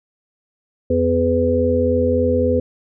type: harmonic tone with a mistuned harmonic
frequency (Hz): 83.5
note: E2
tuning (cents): +23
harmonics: 1 / 3 / 5 / 6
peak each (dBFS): -21 / -20 / -22 / -17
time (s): 0.9-2.6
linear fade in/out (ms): 5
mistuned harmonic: 1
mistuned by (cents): +49
effects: none